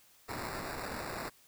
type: noise with sample-and-hold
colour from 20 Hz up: blue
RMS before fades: -40 dBFS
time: 0.28-1.3 s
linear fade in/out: 20 ms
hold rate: 3150 Hz
effects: white hiss -63 dBFS RMS until 1.47 s